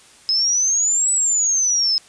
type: exponential two-way sweep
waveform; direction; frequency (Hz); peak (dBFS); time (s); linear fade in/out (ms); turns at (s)
sine; up then down; 5110 to 7940 to 5110; -15; 0.29-1.98; 0; 1.12
effects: white hiss -48 dBFS RMS until 2.08 s + resampled to 22050 Hz